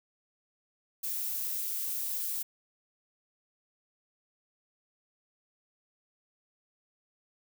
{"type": "noise", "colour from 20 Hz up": "violet", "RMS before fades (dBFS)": -34, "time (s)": [1.03, 2.43], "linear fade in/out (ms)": 10, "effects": []}